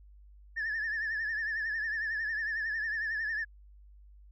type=tone with vibrato; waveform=sine; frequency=1760 Hz; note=A6; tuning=in tune; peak=-29 dBFS; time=0.56-3.45 s; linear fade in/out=20 ms; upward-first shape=triangle; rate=11 Hz; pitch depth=97 cents each way; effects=tanh soft clip ceiling -28 dBFS + added 50 Hz sine -52 dBFS peak until 4.31 s